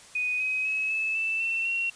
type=tone with pitch steps; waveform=sine; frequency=2489 / 2528 / 2568 / 2608 / 2649 / 2691 / 2733 Hz; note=D#7 / D#7 / E7 / E7 / E7 / E7 / F7; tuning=0 / +27 / -46 / -19 / +8 / +35 / -38 cents; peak=-25 dBFS; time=0.15-1.9 s; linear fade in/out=5 ms; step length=250 ms; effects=white hiss -50 dBFS RMS until 1.95 s + resampled to 22050 Hz